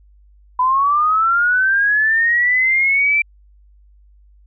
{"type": "linear sweep", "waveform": "sine", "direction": "up", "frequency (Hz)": [994, 2349], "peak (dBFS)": -12, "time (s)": [0.59, 3.22], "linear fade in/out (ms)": 5, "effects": ["added 50 Hz sine -46 dBFS peak until 4.46 s"]}